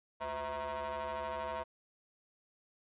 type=ring-modulated tone; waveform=30% pulse; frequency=143.4 Hz; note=D3; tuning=41 cents flat; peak=-31 dBFS; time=0.2-1.64 s; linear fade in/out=20 ms; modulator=795 Hz; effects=resampled to 8000 Hz